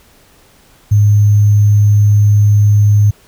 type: tone with sample-and-hold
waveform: sine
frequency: 103.83 Hz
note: G#2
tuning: in tune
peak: -5 dBFS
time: 0.91-3.11 s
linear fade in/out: 10 ms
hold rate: 6300 Hz
effects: pink hiss -47 dBFS RMS until 3.27 s